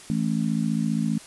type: chord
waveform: sine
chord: A major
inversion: second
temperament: just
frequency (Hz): 165 / 220 / 275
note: E3 / A3 / C#4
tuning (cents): +2 / 0 / -14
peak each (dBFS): -26 / -24 / -30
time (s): 0.1-1.18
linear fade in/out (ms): 0
effects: white hiss -45 dBFS RMS until 1.26 s + resampled to 24000 Hz

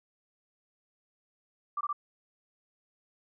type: tone bursts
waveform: sine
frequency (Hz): 1174.7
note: D6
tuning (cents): 0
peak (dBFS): -29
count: 3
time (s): 1.77-1.929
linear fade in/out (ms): 5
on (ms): 39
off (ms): 21
effects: none

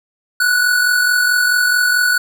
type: tone pair together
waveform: square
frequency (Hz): 1435.4 / 1480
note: F6 / F#6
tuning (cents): +47 / 0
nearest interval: minor second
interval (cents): 53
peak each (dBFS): -22 / -13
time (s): 0.4-2.18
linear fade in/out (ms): 5
effects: none

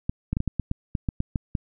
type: clicks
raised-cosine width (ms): 5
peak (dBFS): -12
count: 12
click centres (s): 0.095 / 0.33 / 0.369 / 0.404 / 0.477 / 0.597 / 0.714 / 0.952 / 1.088 / 1.204 / 1.358 / 1.552
effects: none

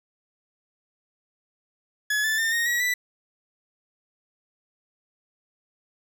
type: tone with pitch steps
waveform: 40% pulse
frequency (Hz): 1700 / 1751.8 / 1805.3 / 1860.3 / 1917 / 1975.5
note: G#6 / A6 / A6 / A#6 / A#6 / B6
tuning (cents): +40 / -8 / +44 / -4 / +48 / 0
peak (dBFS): -21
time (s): 2.1-2.94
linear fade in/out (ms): 5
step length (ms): 140
effects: none

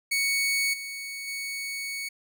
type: tone with level steps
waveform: sawtooth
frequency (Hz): 2225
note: C#7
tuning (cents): +6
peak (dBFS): -20 / -31 / -28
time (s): 0.11-2.09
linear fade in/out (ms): 10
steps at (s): 0.73 / 1.27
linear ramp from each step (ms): 10
effects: none

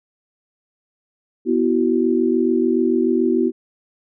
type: chord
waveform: sine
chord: B suspended fourth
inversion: none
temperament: equal with one note detuned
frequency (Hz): 246.9 / 329.6 / 376.5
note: B3 / E4 / F#4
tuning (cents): 0 / 0 / +30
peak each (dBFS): -19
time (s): 1.45-3.52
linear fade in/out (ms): 50
effects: none

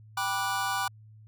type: chord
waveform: square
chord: G major seventh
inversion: none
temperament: just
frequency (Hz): 784 / 980 / 1176 / 1470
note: G5 / B5 / D6 / F#6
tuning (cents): 0 / -14 / +2 / -12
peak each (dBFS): -34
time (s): 0.17-0.88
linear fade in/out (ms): 5
effects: added 108 Hz sine -49 dBFS peak until 1.27 s

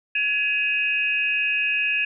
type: tone cluster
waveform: sine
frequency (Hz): 1688 / 2530 / 2775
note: G#6 / D#7 / F7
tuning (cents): +28 / +28 / -12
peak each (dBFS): -28 / -21 / -28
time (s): 0.15-2.05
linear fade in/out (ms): 5
effects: none

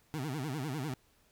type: tone with vibrato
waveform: 25% pulse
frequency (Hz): 141.7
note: C#3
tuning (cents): +38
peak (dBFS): -31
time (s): 0.14-0.94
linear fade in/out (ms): 0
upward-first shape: sine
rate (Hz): 10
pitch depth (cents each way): 220
effects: pink hiss -68 dBFS RMS until 1.31 s

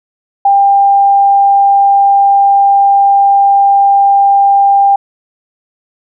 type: tone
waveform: sine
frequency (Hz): 796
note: G5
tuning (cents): +26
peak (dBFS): -4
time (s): 0.45-4.96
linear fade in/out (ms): 5
effects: none

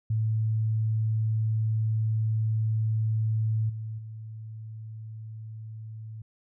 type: tone with level steps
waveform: sine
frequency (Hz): 110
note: A2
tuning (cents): 0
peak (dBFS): -23 / -32 / -37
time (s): 0.1-6.22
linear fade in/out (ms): 5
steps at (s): 3.69 / 3.98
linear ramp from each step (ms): 10
effects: none

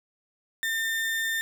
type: tone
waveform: 35% pulse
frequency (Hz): 1805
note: A6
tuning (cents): +44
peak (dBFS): -24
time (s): 0.63-1.41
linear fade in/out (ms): 0
effects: none

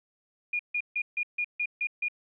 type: tone bursts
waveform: sine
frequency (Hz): 2432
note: D#7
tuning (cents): -40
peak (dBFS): -26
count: 8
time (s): 0.53-2.084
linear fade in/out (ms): 5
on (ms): 63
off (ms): 150
effects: none

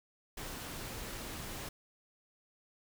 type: noise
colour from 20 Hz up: pink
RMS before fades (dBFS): -43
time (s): 0.37-1.69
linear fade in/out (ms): 5
effects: none

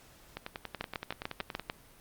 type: two click trains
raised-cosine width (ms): 0.3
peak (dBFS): -21 / -17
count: 14 / 7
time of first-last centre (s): 0.37-1.596 / 0.81-1.699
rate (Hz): 10.6 / 6.75
effects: pink hiss -58 dBFS RMS until 2 s + Opus 48 kbps

